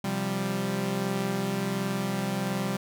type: chord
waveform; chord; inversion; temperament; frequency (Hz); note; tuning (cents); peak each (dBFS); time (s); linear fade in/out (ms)
sawtooth; C suspended fourth; none; equal; 130.81 / 174.61 / 196; C3 / F3 / G3; 0 / 0 / 0; -30 / -30 / -25; 0.04-2.77; 5
effects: none